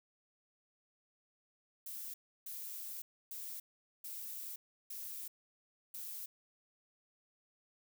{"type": "noise bursts at uneven times", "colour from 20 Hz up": "violet", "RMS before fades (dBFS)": -45, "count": 6, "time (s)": [[1.86, 2.14], [2.46, 3.02], [3.31, 3.6], [4.04, 4.56], [4.9, 5.28], [5.94, 6.26]], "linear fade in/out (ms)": 5, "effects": []}